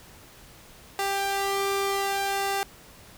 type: tone with flanger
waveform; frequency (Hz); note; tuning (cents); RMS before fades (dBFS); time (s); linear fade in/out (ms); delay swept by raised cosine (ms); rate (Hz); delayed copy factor
sawtooth; 394.9; G4; +13; -27; 0.99-2.63; 0; 1.1 to 1.69; 0.67; +0.65
effects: pink hiss -50 dBFS RMS until 3.17 s